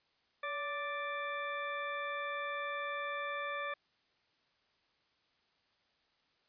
harmonic tone with a mistuned harmonic, 587.3 Hz, D5, in tune, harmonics 1 / 2 / 3 / 4 / 6, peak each -42 / -40 / -42 / -44 / -51 dBFS, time 0.43-3.74 s, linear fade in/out 5 ms, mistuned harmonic 1, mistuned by -52 cents, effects white hiss -74 dBFS RMS until 6.48 s + resampled to 11025 Hz

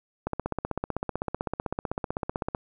click train, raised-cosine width 1 ms, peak -14 dBFS, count 37, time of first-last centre 0.27-2.548 s, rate 15.8 Hz, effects none

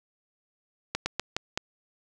slowing click train, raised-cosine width 0.2 ms, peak -10 dBFS, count 5, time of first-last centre 0.95-1.575 s, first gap 110 ms, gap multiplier 1.24, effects none

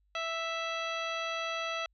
harmonic tone, 659.3 Hz, E5, in tune, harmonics 1 / 2 / 3 / 4 / 5 / 6 / 7 / 9, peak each -38 / -37 / -42 / -39 / -42 / -46 / -53 / -52 dBFS, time 0.15-1.86 s, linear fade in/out 2 ms, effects added 50 Hz sine -68 dBFS peak until 1.93 s

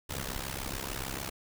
pink noise with amplitude modulation, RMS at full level -33 dBFS, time 0.09-1.3 s, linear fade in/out 10 ms, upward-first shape sine, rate 66.8 Hz, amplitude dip 90%, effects none

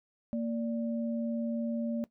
sine tone pair together, 230.8 / 583.6 Hz, A#3 / D5, -17 / -11 cents, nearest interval octave + major third, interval 1606 cents, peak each -30 / -38 dBFS, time 0.33-2.04 s, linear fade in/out 0 ms, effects noise-tail reverb RT60 0.1 s tail -18 dB re dry

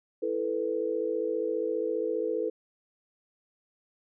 sine chord, E suspended fourth, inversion none, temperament just, 329.6 / 439.5 / 494.4 Hz, E4 / A4 / B4, 0 / -2 / +2 cents, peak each -34 / -30 / -31 dBFS, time 0.22-2.5 s, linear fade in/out 10 ms, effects none

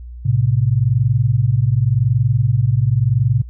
sine tone pair together, 109.5 / 130.39 Hz, A2 / C3, -8 / -6 cents, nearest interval minor third, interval 302 cents, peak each -15 dBFS, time 0.25-3.42 s, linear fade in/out 10 ms, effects added 60 Hz sine -30 dBFS peak until 3.49 s

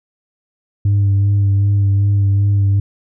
sine tone with vibrato, 100 Hz, G2, 35 cents sharp, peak -8 dBFS, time 0.85-2.8 s, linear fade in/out 5 ms, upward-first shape sine, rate 2.6 Hz, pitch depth 22 cents each way, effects tanh soft clip ceiling -9 dBFS

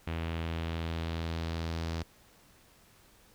sawtooth tone with low-pass filter sweep, 82.41 Hz, E2, in tune, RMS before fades -35 dBFS, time 0.07-2.03 s, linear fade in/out 5 ms, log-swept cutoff 2800 to 5100 Hz, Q 1.9, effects pink hiss -61 dBFS RMS until 3.34 s

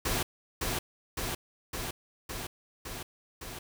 pink noise with echo, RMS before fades -30 dBFS, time 0.05-0.23 s, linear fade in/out 5 ms, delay 560 ms, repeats 6, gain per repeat -2 dB, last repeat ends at 3.59 s, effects none

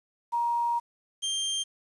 sine / sawtooth tone pair in turn, 944 / 3175 Hz, A#5 / G7, +22 / +21 cents, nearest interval octave + major sixth, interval 2099 cents, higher second, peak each -24 dBFS, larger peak neither, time 0.32-0.8 / 1.22-1.64 s, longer first, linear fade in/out 20 ms, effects resampled to 24000 Hz + 9-bit

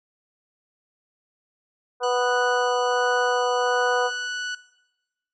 harmonic tone, 246.9 Hz, B3, in tune, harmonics 2 / 3 / 4 / 5 / 6, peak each -22 / -26 / -28 / -30 / -32 dBFS, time 2-4.11 s, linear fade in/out 50 ms
sawtooth tone, 1480 Hz, F#6, in tune, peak -24 dBFS, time 2.03-4.55 s, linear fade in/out 5 ms
effects noise-tail reverb RT60 1.0 s tail -19 dB re dry + resampled to 16000 Hz

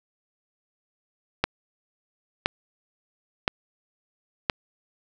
click train, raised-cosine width 0.3 ms, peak -4 dBFS, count 4, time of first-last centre 1.44-4.498 s, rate 0.981 Hz, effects none

